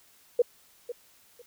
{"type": "tone with echo", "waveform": "sine", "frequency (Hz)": 482.2, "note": "B4", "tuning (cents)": -41, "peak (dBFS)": -17, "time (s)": [0.39, 0.42], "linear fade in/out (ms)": 5, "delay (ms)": 500, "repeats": 2, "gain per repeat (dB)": -14, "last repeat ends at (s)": 1.42, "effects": ["white hiss -60 dBFS RMS until 1.46 s"]}